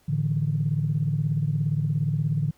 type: chord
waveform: sine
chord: A suspended fourth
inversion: none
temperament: equal with one note detuned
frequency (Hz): 110 / 147.85 / 164.81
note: A2 / D3 / E3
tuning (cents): 0 / +12 / 0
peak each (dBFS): -28 / -23 / -29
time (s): 0.08-2.51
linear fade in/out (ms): 10
effects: tanh soft clip ceiling -13 dBFS + pink hiss -62 dBFS RMS until 2.57 s